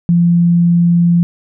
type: tone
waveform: sine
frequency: 172 Hz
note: F3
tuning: 26 cents flat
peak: -7 dBFS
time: 0.09-1.23 s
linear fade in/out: 0 ms
effects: none